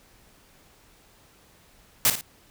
white noise with echo, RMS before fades -19 dBFS, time 2.05-2.1 s, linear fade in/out 0 ms, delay 55 ms, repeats 2, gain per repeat -9 dB, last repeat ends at 2.21 s, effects pink hiss -57 dBFS RMS until 2.5 s

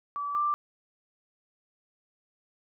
sine tone pair in turn, 1152 / 1179.6 Hz, D6 / D6, -34 / +7 cents, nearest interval unison, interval 41 cents, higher second, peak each -30 / -24 dBFS, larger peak second, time 0.16-0.35 / 0.35-0.54 s, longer neither, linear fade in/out 0 ms, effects none

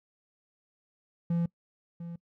triangle tone with echo, 170 Hz, F3, 46 cents flat, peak -23 dBFS, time 1.3-1.46 s, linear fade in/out 5 ms, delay 700 ms, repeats 1, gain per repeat -12 dB, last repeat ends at 2.16 s, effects noise-tail reverb RT60 0.1 s tail -23 dB re dry

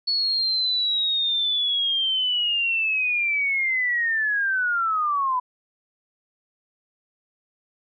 sine linear sweep, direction down, 4414 to 987.8 Hz, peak -20 dBFS, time 0.07-5.4 s, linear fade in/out 10 ms, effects none

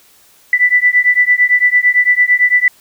sine beating tone pair, 1975.5 / 1984.4 Hz, B6 / B6, 0 / +8 cents, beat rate 8.9 Hz, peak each -11 / -11 dBFS, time 0.53-2.68 s, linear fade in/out 2 ms, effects white hiss -48 dBFS RMS until 2.8 s

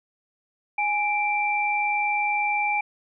sine tone pair together, 830.5 / 2349 Hz, G#5 / D7, 0 / 0 cents, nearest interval octave + tritone, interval 1800 cents, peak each -24 dBFS, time 0.78-2.81 s, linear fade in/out 5 ms, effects none

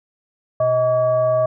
sine tone with frequency modulation, 631 Hz, D#5, 24 cents sharp, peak -14 dBFS, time 0.6-1.46 s, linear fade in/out 5 ms, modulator 508 Hz, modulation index 0.49, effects none

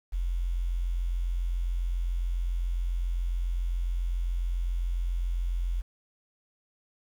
sine tone with quantisation, 43.65 Hz, F1, in tune, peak -26 dBFS, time 0.12-5.82 s, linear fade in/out 20 ms, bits 9, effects none

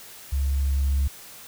sine tone with level ramp, 68.8 Hz, C#2, 12 cents flat, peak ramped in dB -20 to -17 dBFS, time 0.32-1.08 s, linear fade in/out 10 ms, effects tanh soft clip ceiling -17 dBFS + white hiss -44 dBFS RMS until 1.47 s

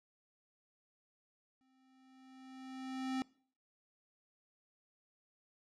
square tone with exponential growth, 261.6 Hz, C4, in tune, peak -34 dBFS, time 1.61-3.22 s, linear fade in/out 0 ms, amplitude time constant 350 ms, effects noise-tail reverb RT60 0.5 s tail -23 dB re dry + low-pass 6000 Hz 12 dB/octave

